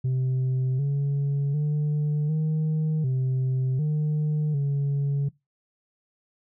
sine tone with pitch steps, 129.6 / 140.9 / 149.2 / 156 / 130.1 / 151.7 / 140.9 Hz, C3 / C#3 / D3 / D#3 / C3 / D#3 / C#3, -16 / +29 / +28 / +5 / -9 / -44 / +29 cents, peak -19 dBFS, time 0.04-5.29 s, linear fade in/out 10 ms, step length 750 ms, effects noise-tail reverb RT60 0.2 s tail -22 dB re dry + tanh soft clip ceiling -21 dBFS

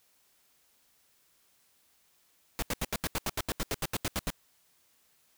pink noise bursts, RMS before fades -31 dBFS, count 16, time 2.59-4.303 s, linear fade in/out 0 ms, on 33 ms, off 79 ms, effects white hiss -68 dBFS RMS until 5.37 s

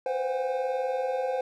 triangle tone cluster, 499.8 / 520 / 729 / 808 Hz, B4 / C5 / F#5 / G#5, +21 / -11 / -26 / -48 cents, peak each -34 / -26 / -33 / -33 dBFS, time 0.06-1.41 s, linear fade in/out 2 ms, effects none

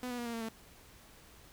sawtooth tone with pitch steps, 249.8 / 244.4 / 239.1 / 233.9 / 228.8 / 223.8 Hz, B3 / B3 / A#3 / A#3 / A#3 / A3, +20 / -18 / +44 / +6 / -32 / +30 cents, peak -33 dBFS, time 0.03-0.486 s, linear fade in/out 0 ms, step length 76 ms, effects added 60 Hz sine -66 dBFS peak until 1.52 s + pink hiss -58 dBFS RMS until 1.52 s

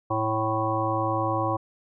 harmonic tone, 110 Hz, A2, in tune, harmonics 1 / 3 / 5 / 7 / 9 / 10, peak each -30 / -30 / -30 / -30 / -30 / -30 dBFS, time 0.1-1.57 s, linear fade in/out 10 ms, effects none

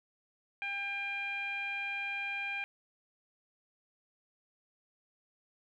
15% pulse tone with low-pass filter, 800 Hz, G5, 35 cents sharp, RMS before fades -37 dBFS, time 0.62-2.64 s, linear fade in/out 0 ms, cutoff 2400 Hz, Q 4.4, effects none

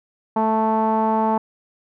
sawtooth tone with low-pass filter, 220 Hz, A3, in tune, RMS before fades -19 dBFS, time 0.36-1.38 s, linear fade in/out 5 ms, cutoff 920 Hz, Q 5.9, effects none

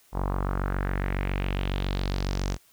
sawtooth tone with low-pass filter sweep, 47.25 Hz, F#1, 37 cents sharp, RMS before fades -28 dBFS, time 0.12-2.58 s, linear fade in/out 50 ms, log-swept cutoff 940 to 6500 Hz, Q 2.8, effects white hiss -60 dBFS RMS until 2.72 s

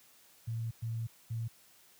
sine tone bursts at uneven times, 114.2 Hz, A#2, 35 cents flat, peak -33 dBFS, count 3, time 0.47-0.71 / 0.82-1.07 / 1.3-1.48 s, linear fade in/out 10 ms, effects white hiss -62 dBFS RMS until 1.99 s + high-pass 60 Hz 12 dB/octave

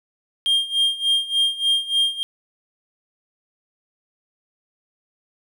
triangle tone with tremolo, 3210 Hz, G7, 40 cents sharp, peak -13 dBFS, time 0.46-2.23 s, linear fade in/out 0 ms, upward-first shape sine, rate 3.4 Hz, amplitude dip 85%, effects none

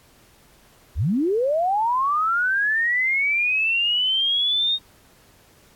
sine linear sweep, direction up, 47.05 to 3729 Hz, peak -18 dBFS, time 0.95-4.79 s, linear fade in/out 50 ms, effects pink hiss -55 dBFS RMS until 5.75 s + AAC 64 kbps

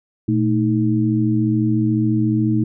sine tone cluster, 118.7 / 221.1 / 315.2 Hz, A#2 / A3 / D#4, +32 / +9 / +23 cents, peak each -19 dBFS, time 0.28-2.64 s, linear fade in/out 5 ms, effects none

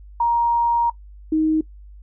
sine tone pair in turn, 940 / 313.7 Hz, A#5 / D#4, +14 / +14 cents, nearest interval octave + perfect fifth, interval 1900 cents, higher first, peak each -15 dBFS, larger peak neither, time 0.2-0.9 / 1.32-1.61 s, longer first, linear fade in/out 5 ms, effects noise-tail reverb RT60 0.1 s tail -20 dB re dry + added 50 Hz sine -39 dBFS peak until 2.02 s

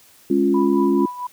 sine chord, Db major, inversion second, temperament equal, 207.7 / 277.2 / 349.2 Hz, Ab3 / Db4 / F4, 0 / 0 / 0 cents, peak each -21 / -18 / -18 dBFS, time 0.3-1.06 s, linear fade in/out 5 ms
sine tone with tremolo, 987.8 Hz, B5, in tune, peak -23 dBFS, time 0.54-1.27 s, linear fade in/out 5 ms, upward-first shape sine, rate 4.5 Hz, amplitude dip 65%
effects white hiss -51 dBFS RMS until 1.32 s

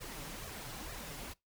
pink noise with flanger, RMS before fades -45 dBFS, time 0-1.34 s, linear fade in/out 20 ms, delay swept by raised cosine 1.6 to 7.1 ms, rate 2.2 Hz, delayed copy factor +1, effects noise-tail reverb RT60 0.2 s tail -23 dB re dry

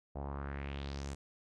sawtooth tone with low-pass filter sweep, 69.8 Hz, C#2, 13 cents sharp, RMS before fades -41 dBFS, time 0.15-1.15 s, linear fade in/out 10 ms, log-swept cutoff 690 to 8200 Hz, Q 2.8, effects none

